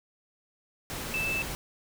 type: tone in noise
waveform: sine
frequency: 2637 Hz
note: E7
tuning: in tune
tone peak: -28 dBFS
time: 1.14-1.42 s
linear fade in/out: 0 ms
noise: pink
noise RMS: -36 dBFS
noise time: 0.9-1.55 s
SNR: +5 dB
effects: none